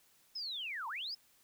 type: linear two-way sweep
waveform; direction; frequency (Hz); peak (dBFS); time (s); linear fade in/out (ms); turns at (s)
sine; down then up; 5274 to 860 to 5274; -38; 0.35-1.15; 10; 0.88
effects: white hiss -68 dBFS RMS until 1.43 s